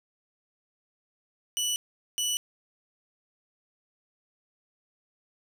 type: tone pair in turn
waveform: 20% pulse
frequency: 2960 / 2960 Hz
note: F#7 / F#7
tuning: 0 / 0 cents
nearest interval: unison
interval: 0 cents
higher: neither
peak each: -21 dBFS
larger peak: neither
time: 1.57-1.76 / 2.18-2.37 s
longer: neither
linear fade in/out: 0 ms
effects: none